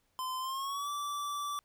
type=tone with pitch glide; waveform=square; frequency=1029 to 1161.7 Hz; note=C6 to D6; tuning=-29 to -19 cents; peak=-35 dBFS; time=0.19-1.59 s; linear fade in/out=0 ms; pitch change=+210 cents; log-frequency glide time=0.39-0.9 s; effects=pink hiss -75 dBFS RMS until 1.64 s